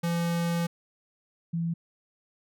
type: tone pair in turn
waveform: square / sine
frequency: 170.1 / 167.47 Hz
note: F3 / E3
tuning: -45 / +28 cents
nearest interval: unison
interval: 27 cents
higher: first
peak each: -26 dBFS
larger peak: neither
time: 0.03-0.67 / 1.53-1.74 s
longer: first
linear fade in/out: 10 ms
effects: none